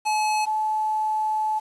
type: tone pair in turn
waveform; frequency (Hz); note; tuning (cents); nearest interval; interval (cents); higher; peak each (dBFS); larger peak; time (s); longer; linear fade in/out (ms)
square / sine; 856 / 863.4; A5 / A5; -48 / -33; unison; 15; second; -21; neither; 0.05-0.46 / 0.46-1.6; second; 20
effects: resampled to 24000 Hz + 8-bit